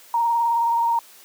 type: tone with vibrato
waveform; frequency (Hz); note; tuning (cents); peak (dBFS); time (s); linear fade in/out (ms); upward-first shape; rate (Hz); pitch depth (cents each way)
sine; 932.3; A#5; 0; -17; 0.14-0.99; 2; triangle; 19; 29
effects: white hiss -48 dBFS RMS until 1.24 s + high-pass 300 Hz 12 dB/octave